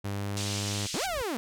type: tone with pitch glide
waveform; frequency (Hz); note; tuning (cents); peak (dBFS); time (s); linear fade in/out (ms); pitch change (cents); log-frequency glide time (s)
sawtooth; 100.2 to 101.83; G2 to G#2; +38 to -34; -27; 0.04-0.87; 10; +28; 0.15-0.75
type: band-pass noise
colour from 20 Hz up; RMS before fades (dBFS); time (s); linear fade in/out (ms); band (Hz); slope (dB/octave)
white; -36; 0.37-1.06; 0; 2400 to 7300; 24
type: noise with exponential growth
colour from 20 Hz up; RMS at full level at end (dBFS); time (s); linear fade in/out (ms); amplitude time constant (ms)
brown; -37; 0.77-1.22; 1; 96
type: linear two-way sweep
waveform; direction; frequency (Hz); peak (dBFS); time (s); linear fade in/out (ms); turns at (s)
sawtooth; up then down; 119 to 801 to 209.9; -26; 0.94-1.37; 0; 1.05
effects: none